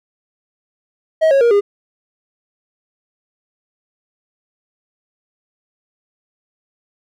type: tone with pitch steps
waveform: triangle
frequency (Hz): 637 / 548.2 / 471.7 / 405.9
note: D#5 / C#5 / A#4 / G#4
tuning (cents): +41 / -19 / +20 / -40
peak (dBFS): -7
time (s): 1.21-1.61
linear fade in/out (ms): 20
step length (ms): 100
effects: none